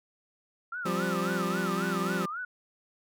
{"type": "tone with vibrato", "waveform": "sine", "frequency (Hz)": 1333, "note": "E6", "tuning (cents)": 19, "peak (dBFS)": -33, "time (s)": [0.72, 2.45], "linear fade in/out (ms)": 5, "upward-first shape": "sine", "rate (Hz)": 3.7, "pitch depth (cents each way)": 200}
{"type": "chord", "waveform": "25% pulse", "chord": "F suspended second", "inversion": "none", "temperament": "equal", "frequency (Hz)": [174.61, 196, 261.6], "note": ["F3", "G3", "C4"], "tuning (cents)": [0, 0, 0], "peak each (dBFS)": [-28, -28, -34], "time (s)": [0.85, 2.26], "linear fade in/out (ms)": 10}
{"effects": []}